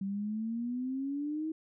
sine exponential sweep, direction up, 192.5 to 321 Hz, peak -32 dBFS, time 0.01-1.52 s, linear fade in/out 5 ms, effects none

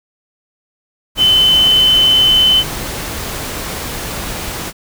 sine tone in noise, 3044 Hz, F#7, 48 cents sharp, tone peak -7 dBFS, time 1.17-2.64 s, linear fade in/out 50 ms, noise pink, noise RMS -23 dBFS, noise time 1.15-4.73 s, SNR +13 dB, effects none

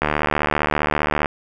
click train, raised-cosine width 0.5 ms, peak -3 dBFS, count 94, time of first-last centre 0.02-1.258 s, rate 75.1 Hz, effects none

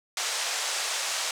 white band-pass noise, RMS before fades -30 dBFS, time 0.17-1.31 s, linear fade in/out 2 ms, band 530 to 7900 Hz, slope 24 dB/octave, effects none

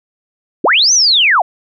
sine linear two-way sweep, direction up then down, 205.8 to 6272 to 618 Hz, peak -7 dBFS, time 0.64-1.42 s, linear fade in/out 5 ms, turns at 0.93 s, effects none

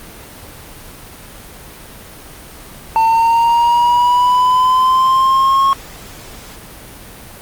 triangle linear sweep, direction up, 896 to 1092 Hz, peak -7 dBFS, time 2.96-5.73 s, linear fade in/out 0 ms, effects pink hiss -35 dBFS RMS until 7.41 s + Opus 32 kbps

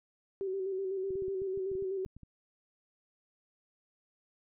sine tone with vibrato, 383.2 Hz, G4, 39 cents flat, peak -32 dBFS, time 0.41-2.05 s, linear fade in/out 0 ms, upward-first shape square, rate 8 Hz, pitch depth 36 cents each way
clicks, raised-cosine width 5 ms, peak -38 dBFS, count 12, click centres 1.106 / 1.155 / 1.222 / 1.282 / 1.419 / 1.575 / 1.716 / 1.753 / 1.824 / 2.062 / 2.166 / 2.233 s
effects none

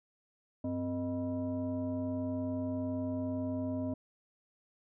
sine tone with frequency modulation, 260.2 Hz, C4, 9 cents flat, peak -32 dBFS, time 0.64-3.94 s, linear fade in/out 5 ms, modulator 358 Hz, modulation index 0.9, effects none

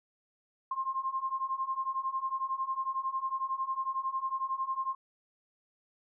sine beating tone pair, 1054 / 1065 Hz, C6 / C6, +12 / +30 cents, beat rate 11 Hz, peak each -35 / -33 dBFS, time 0.71-4.95 s, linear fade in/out 5 ms, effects none

